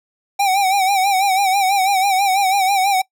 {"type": "tone with vibrato", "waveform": "square", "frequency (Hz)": 776, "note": "G5", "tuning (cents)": -18, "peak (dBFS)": -14, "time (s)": [0.39, 3.02], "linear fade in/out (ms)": 10, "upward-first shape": "sine", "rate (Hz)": 6.1, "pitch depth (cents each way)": 78, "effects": ["noise-tail reverb RT60 0.1 s tail -22 dB re dry"]}